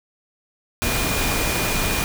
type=tone in noise; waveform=sine; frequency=2430 Hz; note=D#7; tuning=42 cents flat; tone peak=-29 dBFS; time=0.82-2.04 s; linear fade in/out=0 ms; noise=pink; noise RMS=-22 dBFS; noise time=0.82-2.04 s; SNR=-10 dB; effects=none